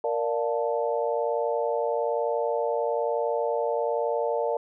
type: chord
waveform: sine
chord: Bb major seventh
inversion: none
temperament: equal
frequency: 466.2 / 587.3 / 698.5 / 880 Hz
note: Bb4 / D5 / F5 / A5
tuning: 0 / 0 / 0 / 0 cents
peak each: -27 / -28 / -32 / -32 dBFS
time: 0.04-4.57 s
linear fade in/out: 2 ms
effects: none